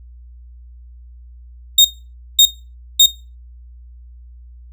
35% pulse tone bursts, 3703 Hz, A#7, 12 cents flat, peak -3 dBFS, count 3, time 1.78-3.061 s, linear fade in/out 5 ms, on 67 ms, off 540 ms, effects noise-tail reverb RT60 0.3 s tail -19 dB re dry + added 60 Hz sine -37 dBFS peak until 4.72 s

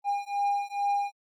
triangle beating tone pair, 807 / 809.3 Hz, G#5 / G#5, -50 / -45 cents, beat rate 2.3 Hz, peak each -27 dBFS, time 0.04-1.12 s, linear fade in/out 50 ms, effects AAC 64 kbps

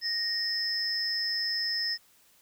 sine tone cluster, 1858 / 5080 / 5280 Hz, A#6 / D#8 / E8, -6 / +35 / +2 cents, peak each -34 / -31 / -30 dBFS, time 0.01-1.98 s, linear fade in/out 50 ms, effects tanh soft clip ceiling -20 dBFS + white hiss -62 dBFS RMS until 2.41 s

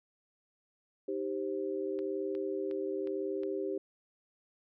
sine chord, C minor, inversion first, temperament equal with one note detuned, 311.1 / 392 / 526 Hz, Eb4 / G4 / C5, 0 / 0 / +9 cents, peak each -39 / -34 / -40 dBFS, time 1.08-3.78 s, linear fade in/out 5 ms
click train, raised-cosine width 0.3 ms, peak -36 dBFS, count 5, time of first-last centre 1.99-3.434 s, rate 2.77 Hz
effects none

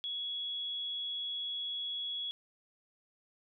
sine tone, 3356 Hz, G#7, 17 cents sharp, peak -35 dBFS, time 0.04-2.31 s, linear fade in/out 0 ms, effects none

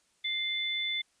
sine tone pair together, 2093 / 3504 Hz, C7 / A7, 0 / -8 cents, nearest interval major sixth, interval 892 cents, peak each -34 / -31 dBFS, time 0.24-1.02 s, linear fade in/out 10 ms, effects white hiss -70 dBFS RMS until 1.2 s + resampled to 22050 Hz

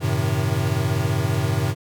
square chord, F# diminished seventh, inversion none, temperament equal with one note detuned, 94.82 / 110 / 130.81 / 155.56 Hz, F#2 / A2 / C3 / Eb3, +43 / 0 / 0 / 0 cents, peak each -26 / -25 / -25 / -28 dBFS, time 0-1.75 s, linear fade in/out 50 ms, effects none

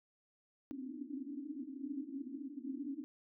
pink band-pass noise, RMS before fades -44 dBFS, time 0.71-3.04 s, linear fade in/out 0 ms, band 260 to 300 Hz, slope 96 dB/octave, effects none

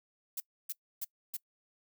violet noise bursts, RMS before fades -37 dBFS, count 4, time 0.37-1.368 s, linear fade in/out 5 ms, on 32 ms, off 290 ms, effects noise-tail reverb RT60 0.1 s tail -23 dB re dry

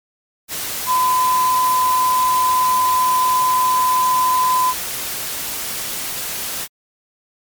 sine tone in noise, 1013 Hz, B5, 44 cents sharp, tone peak -13 dBFS, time 0.86-4.74 s, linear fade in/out 50 ms, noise white, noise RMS -25 dBFS, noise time 0.48-6.68 s, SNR +9 dB, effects MP3 96 kbps

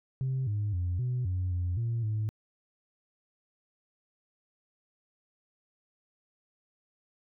sine tone with pitch steps, 131.6 / 103.8 / 88.8 / 124.9 / 91.5 / 88.9 / 116.1 / 107.7 Hz, C3 / G#2 / F2 / B2 / F#2 / F2 / A#2 / A2, +10 / 0 / +29 / +20 / -19 / +31 / -7 / -37 cents, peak -26 dBFS, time 0.21-2.29 s, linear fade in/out 0 ms, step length 260 ms, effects tanh soft clip ceiling -25 dBFS

